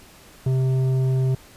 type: tone with tanh clipping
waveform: sine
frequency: 130.81 Hz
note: C3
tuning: in tune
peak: -19 dBFS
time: 0.46-1.35 s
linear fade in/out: 5 ms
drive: 9 dB
effects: pink hiss -48 dBFS RMS until 1.56 s + resampled to 32000 Hz